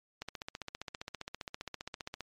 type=click train; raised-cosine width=0.2 ms; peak=-22 dBFS; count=31; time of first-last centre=0.22-2.207 s; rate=15.1 Hz; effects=MP3 64 kbps